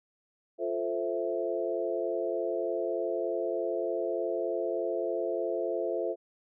sine chord, F major seventh, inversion none, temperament equal, 349.2 / 440 / 523.3 / 659.3 Hz, F4 / A4 / C5 / E5, 0 / 0 / 0 / 0 cents, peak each -34 dBFS, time 0.58-6.16 s, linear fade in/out 50 ms, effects none

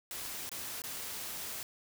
white noise with dropouts, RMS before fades -41 dBFS, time 0.11-1.63 s, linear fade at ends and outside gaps 1 ms, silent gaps 0.493-0.516 / 0.819-0.838 s, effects none

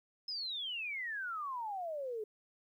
sine exponential sweep, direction down, 5190 to 415.5 Hz, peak -37 dBFS, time 0.28-2.24 s, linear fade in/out 5 ms, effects 12-bit

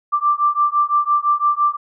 sine beating tone pair, 1174.7 / 1180.6 Hz, D6 / D6, 0 / +9 cents, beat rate 5.9 Hz, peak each -17 dBFS, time 0.12-1.77 s, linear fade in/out 20 ms, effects none

